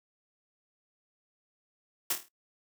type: noise with echo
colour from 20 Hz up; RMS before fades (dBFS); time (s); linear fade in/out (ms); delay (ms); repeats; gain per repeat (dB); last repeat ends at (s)
white; -28; 2.1-2.13; 5; 26; 6; -6; 2.286
effects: noise-tail reverb RT60 0.1 s tail -19 dB re dry + high-pass 200 Hz 12 dB/octave